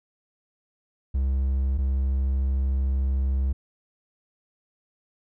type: tone pair in turn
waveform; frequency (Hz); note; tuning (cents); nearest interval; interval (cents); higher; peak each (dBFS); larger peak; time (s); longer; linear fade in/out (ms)
triangle; 66.7 / 66.7; C2 / C2; +34 / +34; unison; 0; neither; -19; neither; 1.14-1.78 / 1.78-3.53; second; 10
effects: none